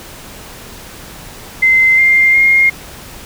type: tone with pitch steps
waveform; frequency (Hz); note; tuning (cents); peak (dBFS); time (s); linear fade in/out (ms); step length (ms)
sine; 2070 / 2104 / 2131; C7 / C7 / C7; -19 / +9 / +31; -6; 1.62-2.7; 10; 360
effects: pink hiss -33 dBFS RMS until 3.25 s